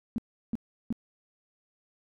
sine tone bursts, 229.5 Hz, A#3, 27 cents flat, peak -26 dBFS, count 3, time 0.16-0.926 s, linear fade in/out 0 ms, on 22 ms, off 350 ms, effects none

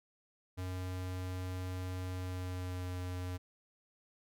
square tone with pitch glide, 91.9 to 90.58 Hz, F#2 to F#2, -11 to -36 cents, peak -38 dBFS, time 0.57-3.38 s, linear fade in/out 20 ms, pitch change -25 cents, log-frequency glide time 2.12-2.94 s, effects none

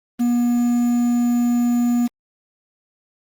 triangle tone with quantisation, 240.6 Hz, B3, 45 cents flat, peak -13 dBFS, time 0.19-2.08 s, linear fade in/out 20 ms, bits 6, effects Opus 32 kbps

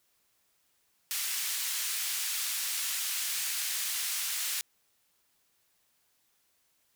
white band-pass noise, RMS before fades -33 dBFS, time 1.11-4.61 s, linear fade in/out 0 ms, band 1800 to 14000 Hz, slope 12 dB/octave, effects white hiss -72 dBFS RMS until 6.95 s

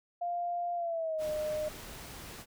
sine tone with pitch glide, 698.5 to 611.6 Hz, F5 to D#5, 0 to -30 cents, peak -31 dBFS, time 0.21-1.69 s, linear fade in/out 10 ms, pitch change -230 cents, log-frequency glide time 0.75-1.28 s
pink noise, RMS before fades -46 dBFS, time 1.18-2.46 s, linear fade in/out 50 ms
effects none

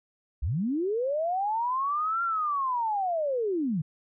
sine linear two-way sweep, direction up then down, 52.6 to 1391 to 140.1 Hz, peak -25 dBFS, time 0.42-3.82 s, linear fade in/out 10 ms, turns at 2.23 s, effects none

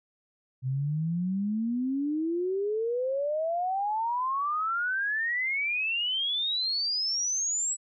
sine exponential sweep, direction up, 126.2 to 7902 Hz, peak -26 dBFS, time 0.62-7.77 s, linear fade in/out 50 ms, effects none

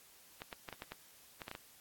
clicks, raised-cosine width 0.3 ms, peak -28 dBFS, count 10, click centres 0.419 / 0.528 / 0.688 / 0.727 / 0.821 / 0.92 / 1.418 / 1.481 / 1.514 / 1.551 s, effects white hiss -61 dBFS RMS until 1.8 s + AAC 64 kbps

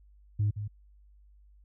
sine tone with echo, 104 Hz, G#2, 3 cents sharp, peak -22 dBFS, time 0.39-0.51 s, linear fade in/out 10 ms, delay 170 ms, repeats 1, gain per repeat -10 dB, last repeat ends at 0.68 s, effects tanh soft clip ceiling -21 dBFS + added 50 Hz sine -55 dBFS peak until 1.64 s

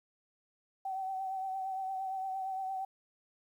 sine tone with vibrato, 764 Hz, G5, 45 cents flat, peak -34 dBFS, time 0.85-2.85 s, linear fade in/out 5 ms, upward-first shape triangle, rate 8.7 Hz, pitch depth 37 cents each way, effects 11-bit

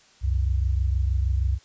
sine tone pair together, 65.5 / 91.91 Hz, C2 / F#2, +2 / -11 cents, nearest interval tritone, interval 587 cents, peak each -21 / -26 dBFS, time 0.21-1.59 s, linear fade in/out 50 ms, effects white hiss -56 dBFS RMS until 1.64 s + resampled to 16000 Hz

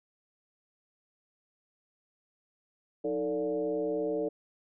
sine tone with frequency modulation, 445.5 Hz, A4, 22 cents sharp, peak -28 dBFS, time 3.04-4.29 s, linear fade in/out 10 ms, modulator 132 Hz, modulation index 1.1, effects none

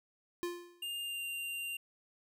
square tone with exponential decay, 349.2 Hz, F4, in tune, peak -33 dBFS, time 0.43-0.89 s, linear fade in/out 0 ms, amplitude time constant 100 ms
square tone with pitch glide, 2810 to 2781 Hz, F7 to F7, +10 to -8 cents, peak -38 dBFS, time 0.82-1.77 s, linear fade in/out 5 ms, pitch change -18 cents, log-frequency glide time 1.02-1.23 s
effects none

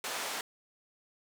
pink band-pass noise, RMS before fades -37 dBFS, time 0.04-0.41 s, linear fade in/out 2 ms, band 580 to 11000 Hz, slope 12 dB/octave, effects none

